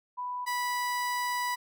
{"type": "tone pair in turn", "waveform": ["sine", "30% pulse"], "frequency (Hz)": [990, 983.2], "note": ["B5", "B5"], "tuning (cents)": [4, -8], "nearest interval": "unison", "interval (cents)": 12, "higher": "first", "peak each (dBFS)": [-32, -26], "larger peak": "second", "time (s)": [[0.17, 0.46], [0.46, 1.56]], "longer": "second", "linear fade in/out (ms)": 20, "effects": []}